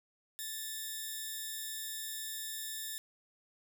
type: tone pair together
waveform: 5% pulse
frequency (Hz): 1760 / 3754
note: A6 / A#7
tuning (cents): 0 / +11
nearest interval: octave + minor second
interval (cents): 1311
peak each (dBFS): -31 / -34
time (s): 0.39-2.98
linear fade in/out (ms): 0
effects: none